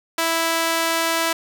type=tone with high-pass filter; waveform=sawtooth; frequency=329.6 Hz; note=E4; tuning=in tune; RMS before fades=-21 dBFS; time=0.18-1.33 s; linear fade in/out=5 ms; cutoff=770 Hz; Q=0.64; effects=none